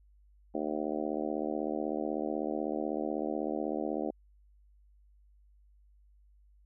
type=harmonic tone; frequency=76.1 Hz; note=D#2; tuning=38 cents flat; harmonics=3 / 4 / 5 / 6 / 7 / 8 / 9 / 10; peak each=-39 / -36 / -38 / -43 / -39 / -41 / -41 / -44 dBFS; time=0.54-4.11 s; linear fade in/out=10 ms; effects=added 50 Hz sine -59 dBFS peak until 6.65 s